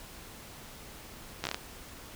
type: slowing click train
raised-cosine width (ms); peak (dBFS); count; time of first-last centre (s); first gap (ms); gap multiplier
0.2; -14; 6; 1.44-1.545; 13; 1.24
effects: pink hiss -48 dBFS RMS until 2.15 s